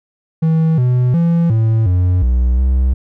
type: tone with pitch steps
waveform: triangle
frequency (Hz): 161 / 124.8 / 168.8 / 111.7 / 90.3 / 61.7 / 64.5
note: E3 / B2 / E3 / A2 / F#2 / B1 / C2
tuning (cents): -41 / +19 / +41 / +27 / -42 / -1 / -24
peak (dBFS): -8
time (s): 0.42-2.94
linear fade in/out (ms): 10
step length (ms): 360
effects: none